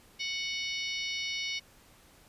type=harmonic tone with a mistuned harmonic; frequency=740 Hz; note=F#5; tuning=in tune; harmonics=3 / 4 / 5 / 6 / 7 / 8; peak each=-36 / -38 / -40 / -42 / -43 / -44 dBFS; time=0.19-1.6 s; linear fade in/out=20 ms; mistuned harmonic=8; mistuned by=-66 cents; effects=pink hiss -59 dBFS RMS until 2.28 s + resampled to 32000 Hz